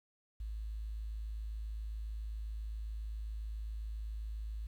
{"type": "tone with quantisation", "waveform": "sine", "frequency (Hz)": 53.7, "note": "A1", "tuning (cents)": -41, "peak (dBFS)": -38, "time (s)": [0.4, 4.67], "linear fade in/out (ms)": 5, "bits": 11, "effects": []}